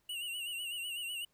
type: tone with vibrato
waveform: square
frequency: 2844 Hz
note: F7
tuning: 31 cents sharp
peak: -38 dBFS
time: 0.09-1.25 s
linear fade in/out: 5 ms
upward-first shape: sine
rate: 8 Hz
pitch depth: 76 cents each way
effects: pink hiss -75 dBFS RMS until 1.33 s